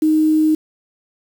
sine tone with quantisation, 311.1 Hz, D#4, in tune, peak -11 dBFS, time 0.02-0.55 s, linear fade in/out 5 ms, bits 6, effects none

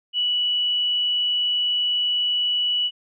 sine tone, 2948 Hz, F#7, 7 cents flat, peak -19 dBFS, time 0.13-2.91 s, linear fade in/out 50 ms, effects none

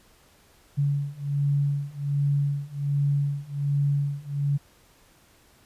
sine beating tone pair, 141.6 / 142.9 Hz, C#3 / D3, +37 / -47 cents, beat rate 1.3 Hz, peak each -26 / -25 dBFS, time 0.77-4.58 s, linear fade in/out 20 ms, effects pink hiss -58 dBFS RMS until 5.65 s + resampled to 32000 Hz

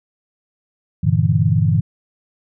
sine chord, E half-diminished seventh, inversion first, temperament equal, 98 / 116.54 / 146.83 / 164.81 Hz, G2 / Bb2 / D3 / E3, 0 / 0 / 0 / 0 cents, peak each -18 dBFS, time 1.03-1.81 s, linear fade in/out 10 ms, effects none

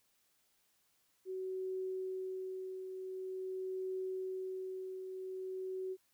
sine tone with tremolo, 375.4 Hz, F#4, 25 cents sharp, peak -36 dBFS, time 1.25-5.97 s, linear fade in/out 50 ms, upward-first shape triangle, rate 0.46 Hz, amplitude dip 50%, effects white hiss -75 dBFS RMS until 6.13 s

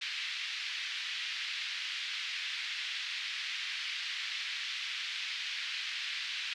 pink band-pass noise, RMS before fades -38 dBFS, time 0.01-6.54 s, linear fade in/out 10 ms, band 2000 to 4300 Hz, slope 24 dB/octave, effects none

